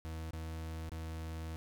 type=tone with dropouts; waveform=40% pulse; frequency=80.5 Hz; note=E2; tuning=41 cents flat; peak=-39 dBFS; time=0.05-1.56 s; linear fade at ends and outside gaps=0 ms; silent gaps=0.308-0.333 / 0.894-0.918 s; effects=none